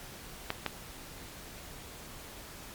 clicks, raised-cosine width 0.3 ms, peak -14 dBFS, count 2, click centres 0.504 / 0.663 s, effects pink hiss -47 dBFS RMS until 2.74 s + MP3 96 kbps

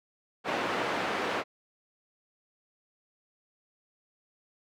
pink band-pass noise, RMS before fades -31 dBFS, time 0.44-1.44 s, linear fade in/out 50 ms, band 350 to 2300 Hz, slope 12 dB/octave, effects none

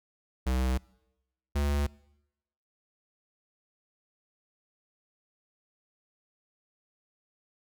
square tone pair in turn, 64 / 71.84 Hz, C2 / D2, -38 / -38 cents, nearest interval major second, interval 200 cents, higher second, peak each -26 dBFS, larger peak neither, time 0.46-0.78 / 1.55-1.87 s, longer neither, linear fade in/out 10 ms, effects noise-tail reverb RT60 0.9 s tail -24 dB re dry

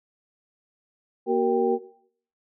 sine tone cluster, 236.6 / 377.7 / 465.4 / 788 Hz, A#3 / F#4 / A#4 / G5, +26 / +36 / -3 / +9 cents, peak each -28 / -23 / -23 / -28 dBFS, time 1.26-1.79 s, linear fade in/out 50 ms, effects noise-tail reverb RT60 0.6 s tail -17 dB re dry

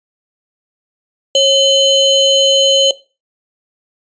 square ring-modulated tone, 1796 Hz, A6, 35 cents sharp, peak -5 dBFS, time 1.35-2.91 s, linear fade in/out 2 ms, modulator 1250 Hz, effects noise-tail reverb RT60 0.3 s tail -18 dB re dry + resampled to 16000 Hz

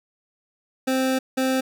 25% pulse tone bursts at uneven times, 261.6 Hz, C4, in tune, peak -16 dBFS, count 2, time 0.87-1.19 / 1.37-1.61 s, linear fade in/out 10 ms, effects none

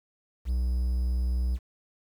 triangle tone, 61.74 Hz, B1, in tune, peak -22 dBFS, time 0.45-1.59 s, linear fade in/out 50 ms, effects 9-bit

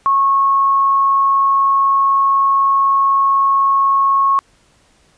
sine tone, 1096 Hz, C#6, 20 cents flat, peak -10 dBFS, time 0.06-4.39 s, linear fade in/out 0 ms, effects pink hiss -54 dBFS RMS until 5.17 s + resampled to 22050 Hz

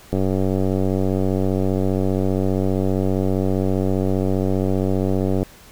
click train, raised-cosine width 2 ms, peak -8 dBFS, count 505, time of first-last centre 0.13-5.43 s, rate 95.1 Hz, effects pink hiss -46 dBFS RMS until 5.71 s

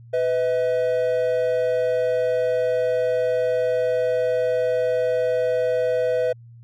triangle tone pair together, 500 / 640 Hz, B4 / D#5, +21 / +49 cents, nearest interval major third, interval 428 cents, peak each -18 / -22 dBFS, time 0.13-6.33 s, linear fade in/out 10 ms, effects added 117 Hz sine -42 dBFS peak until 6.63 s

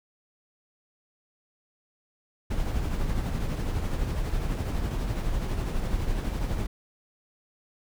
brown noise with tremolo, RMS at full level -26 dBFS, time 2.5-6.67 s, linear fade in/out 10 ms, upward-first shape triangle, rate 12 Hz, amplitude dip 45%, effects none

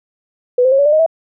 sine tone with pitch steps, 495.4 / 518.5 / 542.7 / 568.1 / 594.6 / 622.4 / 651.4 Hz, B4 / C5 / C#5 / C#5 / D5 / D#5 / E5, +5 / -16 / -37 / +42 / +21 / 0 / -21 cents, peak -8 dBFS, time 0.58-1.063 s, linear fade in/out 5 ms, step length 69 ms, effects none

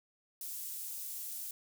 pink high-pass noise, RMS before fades -42 dBFS, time 0.41-1.51 s, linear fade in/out 2 ms, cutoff 11000 Hz, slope 12 dB/octave, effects none

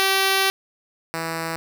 5% pulse tone pair in turn, 386.4 / 163.78 Hz, G4 / E3, -25 / -11 cents, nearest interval octave + minor third, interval 1486 cents, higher first, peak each -6 / -14 dBFS, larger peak first, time 0-0.5 / 1.14-1.56 s, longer first, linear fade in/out 0 ms, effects none

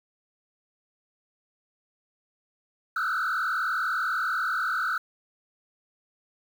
sine tone with frequency modulation, 1405 Hz, F6, 10 cents sharp, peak -22 dBFS, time 2.96-4.98 s, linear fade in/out 5 ms, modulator 40.1 Hz, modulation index 3.4, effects tanh soft clip ceiling -24 dBFS + 8-bit

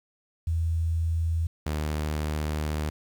sine / sawtooth tone pair in turn, 82.41 / 76.14 Hz, E2 / D#2, 0 / -37 cents, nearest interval minor second, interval 137 cents, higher first, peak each -23 dBFS, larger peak neither, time 0.47-1.47 / 1.66-2.9 s, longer second, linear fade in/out 5 ms, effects 9-bit

